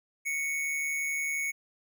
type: tone with amplitude modulation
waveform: square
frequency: 2217 Hz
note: C#7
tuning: in tune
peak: -28 dBFS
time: 0.25-1.52 s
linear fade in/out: 20 ms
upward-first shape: sine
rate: 151 Hz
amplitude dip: 40%
effects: none